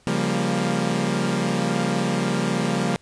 sawtooth chord, G half-diminished seventh, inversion second, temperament equal with one note detuned, 138.59 / 174.61 / 198.28 / 233.1 Hz, Db3 / F3 / G3 / Bb3, 0 / 0 / +20 / 0 cents, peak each -24 / -22 / -22 / -22 dBFS, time 0.07-2.96 s, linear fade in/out 0 ms, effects pink hiss -57 dBFS RMS until 3.01 s + resampled to 22050 Hz

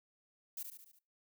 violet noise with echo, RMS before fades -42 dBFS, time 0.57-0.63 s, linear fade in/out 5 ms, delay 72 ms, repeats 5, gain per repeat -5 dB, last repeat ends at 0.99 s, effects noise-tail reverb RT60 0.3 s tail -21 dB re dry

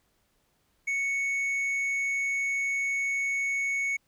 sine tone with tanh clipping, 2217 Hz, C#7, in tune, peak -27 dBFS, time 0.87-3.97 s, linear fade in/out 10 ms, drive 5 dB, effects pink hiss -71 dBFS RMS until 4.07 s

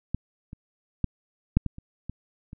clicks, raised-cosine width 5 ms, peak -14 / -27 / -11 / -6 / -16 / -28 / -21 / -28 dBFS, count 8, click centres 0.146 / 0.531 / 1.043 / 1.57 / 1.663 / 1.784 / 2.096 / 2.531 s, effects none

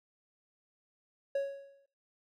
triangle tone with exponential decay, 554.4 Hz, C#5, in tune, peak -25 dBFS, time 1.35-1.86 s, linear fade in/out 5 ms, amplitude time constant 110 ms, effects noise-tail reverb RT60 0.4 s tail -18 dB re dry

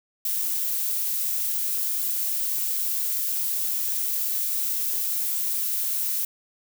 violet noise, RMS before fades -26 dBFS, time 0.25-6.25 s, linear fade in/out 2 ms, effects none

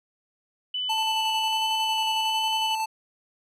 sine tone with vibrato, 2986 Hz, F#7, 15 cents sharp, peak -26 dBFS, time 0.74-2.75 s, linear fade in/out 5 ms, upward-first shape sine, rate 1.3 Hz, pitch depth 11 cents each way
square tone with tremolo, 882 Hz, A5, 4 cents sharp, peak -25 dBFS, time 0.89-2.86 s, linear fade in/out 10 ms, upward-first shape square, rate 11 Hz, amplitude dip 25%
effects low-pass 12000 Hz 12 dB/octave

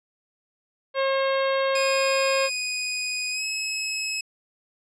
harmonic tone, 539 Hz, C#5, 49 cents flat, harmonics 1 / 2 / 3 / 4 / 5 / 6 / 7 / 8, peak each -22 / -28 / -32 / -34 / -36 / -38 / -39 / -40 dBFS, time 0.94-2.5 s, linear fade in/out 50 ms
20% pulse tone with pitch glide, 2489 to 2575 Hz, D#7 to E7, 0 to -41 cents, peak -21 dBFS, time 1.75-4.21 s, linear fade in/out 5 ms, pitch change +59 cents, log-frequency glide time 3.31-3.44 s
effects resampled to 22050 Hz

